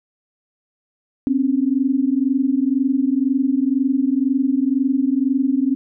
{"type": "tone pair together", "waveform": "sine", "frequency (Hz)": [257.3, 279.3], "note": ["C4", "C#4"], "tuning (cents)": [-29, 13], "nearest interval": "minor second", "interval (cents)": 142, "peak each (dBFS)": -18, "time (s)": [1.27, 5.75], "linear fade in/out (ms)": 0, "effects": []}